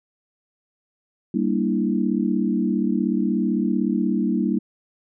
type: chord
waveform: sine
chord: E half-diminished seventh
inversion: first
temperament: equal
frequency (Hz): 196 / 233.1 / 293.7 / 329.6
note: G3 / Bb3 / D4 / E4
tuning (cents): 0 / 0 / 0 / 0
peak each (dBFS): -23 / -23 / -26 / -26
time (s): 1.34-4.59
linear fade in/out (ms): 5
effects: none